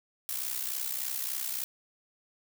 blue noise with amplitude modulation, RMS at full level -31 dBFS, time 0.29-1.64 s, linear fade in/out 0 ms, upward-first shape sine, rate 63.4 Hz, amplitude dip 70%, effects none

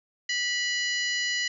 harmonic tone with a mistuned harmonic, 980 Hz, B5, 14 cents flat, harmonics 2 / 3 / 4 / 5 / 6 / 7, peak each -28 / -32 / -34 / -36 / -38 / -39 dBFS, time 0.29-1.48 s, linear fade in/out 5 ms, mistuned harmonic 4, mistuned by +75 cents, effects none

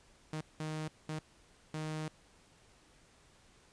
sawtooth tone bursts at uneven times, 155.56 Hz, D#3, in tune, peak -33 dBFS, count 4, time 0.33-0.41 / 0.6-0.88 / 1.09-1.19 / 1.74-2.08 s, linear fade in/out 2 ms, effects pink hiss -64 dBFS RMS until 3.72 s + resampled to 22050 Hz

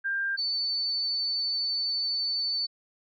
sine tone pair in turn, 1593 / 4506 Hz, G6 / C#8, +27 / +28 cents, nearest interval octave + tritone, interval 1801 cents, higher second, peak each -26 dBFS, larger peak neither, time 0.04-0.37 / 0.37-2.67 s, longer second, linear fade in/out 20 ms, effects none

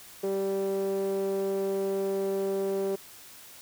sawtooth tone with band-pass filter, 194.9 Hz, G3, 10 cents flat, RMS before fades -29 dBFS, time 0.23-2.96 s, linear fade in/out 10 ms, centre 450 Hz, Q 9.1, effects white hiss -49 dBFS RMS until 3.61 s

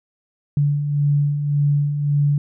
sine beating tone pair, 143.2 / 145 Hz, D3 / D3, -43 / -22 cents, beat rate 1.8 Hz, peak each -25 / -16 dBFS, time 0.57-2.38 s, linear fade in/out 2 ms, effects none

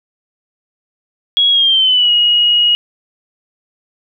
sine tone with pitch glide, 3322 to 2892 Hz, G#7 to F#7, 0 to -40 cents, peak -8 dBFS, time 1.37-2.75 s, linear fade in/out 0 ms, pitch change -240 cents, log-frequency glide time 1.5-2.11 s, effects none

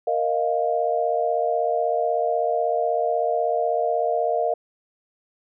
sine chord, Bb suspended fourth, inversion none, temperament equal, 466.2 / 622.3 / 698.5 Hz, Bb4 / Eb5 / F5, 0 / 0 / 0 cents, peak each -25 / -24 / -23 dBFS, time 0.07-4.54 s, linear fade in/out 5 ms, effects none

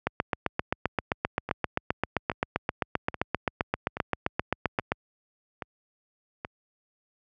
two click trains, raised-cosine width 0.5 ms, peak -18 / -9 dBFS, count 7 / 38, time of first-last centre 1.49-6.449 / 0.07-4.919 s, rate 1.21 / 7.63 Hz, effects high-pass 60 Hz 12 dB/octave

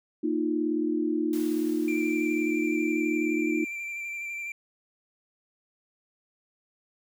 sine chord, Bb suspended fourth, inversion none, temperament just, 233.1 / 310.8 / 349.6 Hz, Bb3 / Eb4 / F4, 0 / -2 / +2 cents, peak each -32 / -26 / -30 dBFS, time 0.23-3.65 s, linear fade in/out 10 ms
white noise with exponential decay, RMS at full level -43 dBFS, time 1.33-4.46 s, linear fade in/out 2 ms, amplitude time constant 680 ms
triangle tone with vibrato, 2356 Hz, D7, 5 cents sharp, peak -31 dBFS, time 1.88-4.52 s, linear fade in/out 2 ms, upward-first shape square, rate 12 Hz, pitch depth 16 cents each way
effects none

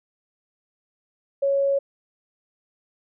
sine tone, 554.4 Hz, C#5, in tune, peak -18 dBFS, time 1.42-1.79 s, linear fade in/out 10 ms, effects none

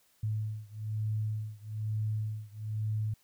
sine beating tone pair, 107.4 / 108.5 Hz, A2 / A2, -41 / -24 cents, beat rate 1.1 Hz, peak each -34 / -35 dBFS, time 0.23-3.14 s, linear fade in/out 5 ms, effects white hiss -68 dBFS RMS until 3.23 s

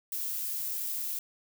violet noise, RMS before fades -34 dBFS, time 0.12-1.19 s, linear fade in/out 2 ms, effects none

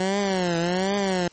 15% pulse tone with vibrato, 184.1 Hz, F#3, 8 cents flat, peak -15 dBFS, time 0-1.28 s, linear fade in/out 2 ms, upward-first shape triangle, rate 1.3 Hz, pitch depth 180 cents each way, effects white hiss -54 dBFS RMS until 1.32 s + MP3 32 kbps

